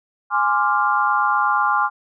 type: chord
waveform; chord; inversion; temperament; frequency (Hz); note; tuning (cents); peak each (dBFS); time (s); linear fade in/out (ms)
sine; D half-diminished seventh; second; equal; 830.6 / 1046.5 / 1174.7 / 1396.9; Ab5 / C6 / D6 / F6; 0 / 0 / 0 / 0; -21; 0.3-1.9; 50
effects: none